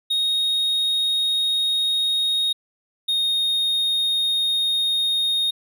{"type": "tone pair in turn", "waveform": "triangle", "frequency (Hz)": [3734, 3708], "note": ["A#7", "A#7"], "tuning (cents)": [2, -10], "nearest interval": "unison", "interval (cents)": 12, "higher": "first", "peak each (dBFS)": -17, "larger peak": "neither", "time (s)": [[0.1, 2.53], [3.08, 5.51]], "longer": "neither", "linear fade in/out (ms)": 10, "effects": []}